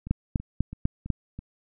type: two click trains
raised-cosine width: 5 ms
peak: -24 / -10 dBFS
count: 5 / 5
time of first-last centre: 0.07-1.39 / 0.11-1.103 s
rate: 3.03 / 4.03 Hz
effects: none